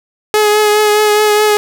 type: tone with vibrato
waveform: sawtooth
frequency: 422.1 Hz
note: G#4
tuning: 28 cents sharp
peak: -4 dBFS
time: 0.34-1.57 s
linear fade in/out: 0 ms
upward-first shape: triangle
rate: 4.8 Hz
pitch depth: 24 cents each way
effects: none